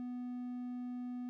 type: tone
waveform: triangle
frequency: 247.1 Hz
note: B3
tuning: 1 cent sharp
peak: -37 dBFS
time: 0-1.29 s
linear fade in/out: 0 ms
effects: none